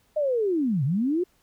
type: linear two-way sweep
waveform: sine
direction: down then up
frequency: 622.3 to 123.47 to 373.3 Hz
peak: -21 dBFS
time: 0.16-1.24 s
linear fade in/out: 10 ms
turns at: 0.84 s
effects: pink hiss -65 dBFS RMS until 1.42 s